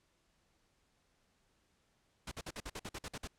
pink noise bursts, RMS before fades -43 dBFS, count 11, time 2.27-3.275 s, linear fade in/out 5 ms, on 45 ms, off 51 ms, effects pink hiss -75 dBFS RMS until 3.38 s + low-pass 9000 Hz 12 dB/octave

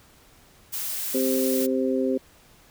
blue noise, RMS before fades -30 dBFS, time 0.72-1.67 s, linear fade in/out 20 ms
harmonic tone, 130.81 Hz, C3, in tune, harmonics 2 / 3 / 4, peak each -24 / -26 / -27 dBFS, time 1.14-2.18 s, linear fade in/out 10 ms
effects pink hiss -55 dBFS RMS until 2.7 s

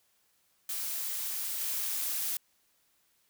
blue noise with level steps, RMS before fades -35 / -33 dBFS, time 0.69-2.37 s, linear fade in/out 2 ms, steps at 1.6 s, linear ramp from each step 20 ms, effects white hiss -71 dBFS RMS until 3.29 s

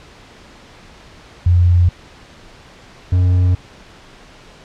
sine / triangle tone pair in turn, 87.9 / 90.58 Hz, F2 / F#2, +12 / -36 cents, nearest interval minor second, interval 52 cents, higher second, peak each -8 dBFS, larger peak neither, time 1.46-1.89 / 3.12-3.55 s, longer neither, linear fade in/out 5 ms, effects pink hiss -42 dBFS RMS until 4.64 s + low-pass 5000 Hz 12 dB/octave

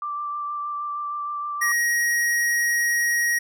sine tone with vibrato, 1174.7 Hz, D6, in tune, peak -26 dBFS, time 0.02-1.72 s, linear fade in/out 2 ms, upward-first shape sine, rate 6.4 Hz, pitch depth 13 cents each way
square tone, 1891 Hz, A#6, 24 cents sharp, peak -20 dBFS, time 1.61-3.39 s, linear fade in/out 10 ms
effects none

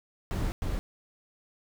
brown noise bursts at uneven times, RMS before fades -30 dBFS, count 2, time 0.31-0.52 / 0.62-0.79 s, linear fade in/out 0 ms, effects none

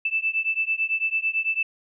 sine beating tone pair, 2637 / 2646 Hz, E7 / E7, 0 / +6 cents, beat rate 9 Hz, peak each -25 dBFS, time 0.05-1.63 s, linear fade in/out 5 ms, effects none

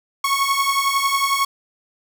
sawtooth beating tone pair, 1097 / 1108 Hz, C#6 / C#6, -18 / -1 cents, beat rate 11 Hz, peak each -17 / -16 dBFS, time 0.24-1.45 s, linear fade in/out 5 ms, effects none

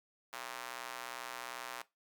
square tone with high-pass filter, 61.3 Hz, B1, 12 cents flat, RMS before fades -45 dBFS, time 0.33-1.82 s, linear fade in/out 0 ms, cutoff 990 Hz, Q 1.1, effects noise-tail reverb RT60 0.2 s tail -18 dB re dry + Opus 48 kbps

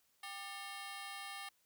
15% pulse ring-modulated tone, 992 Hz, B5, 7 cents sharp, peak -35 dBFS, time 0.23-1.49 s, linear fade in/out 5 ms, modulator 202 Hz, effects white hiss -75 dBFS RMS until 1.65 s

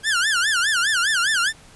sawtooth tone with vibrato, 1568 Hz, G6, in tune, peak -14 dBFS, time 0.03-1.53 s, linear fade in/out 50 ms, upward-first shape sine, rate 4.9 Hz, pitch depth 230 cents each way, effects pink hiss -48 dBFS RMS until 1.75 s + resampled to 24000 Hz

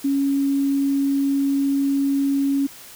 sine tone, 277.2 Hz, C#4, in tune, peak -17 dBFS, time 0.04-2.67 s, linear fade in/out 10 ms, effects white hiss -42 dBFS RMS until 2.95 s

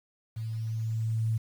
sine tone with level ramp, 111.8 Hz, A2, 28 cents sharp, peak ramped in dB -32 to -24 dBFS, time 0.36-1.38 s, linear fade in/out 10 ms, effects 9-bit

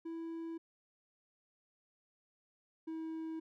triangle tone pair in turn, 329.6 / 321.7 Hz, E4 / E4, 0 / -42 cents, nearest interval unison, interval 42 cents, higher first, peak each -38 / -37 dBFS, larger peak second, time 0.05-0.58 / 2.87-3.4 s, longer neither, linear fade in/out 10 ms, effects none

